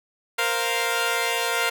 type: chord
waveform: 10% pulse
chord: Bb suspended second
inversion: none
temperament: equal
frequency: 466.2 / 523.3 / 698.5 Hz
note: Bb4 / C5 / F5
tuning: 0 / 0 / 0 cents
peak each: -17 / -20 / -18 dBFS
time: 0.38-1.7 s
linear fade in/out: 10 ms
effects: none